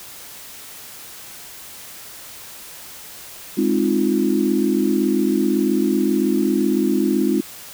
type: chord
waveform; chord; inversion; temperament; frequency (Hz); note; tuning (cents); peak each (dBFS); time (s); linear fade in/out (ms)
sine; F minor seventh; first; equal with one note detuned; 207.7 / 263.6 / 311.1 / 349.2; Ab3 / C4 / Eb4 / F4; 0 / +13 / 0 / 0; -21; 3.57-7.41; 10
effects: white hiss -38 dBFS RMS until 7.73 s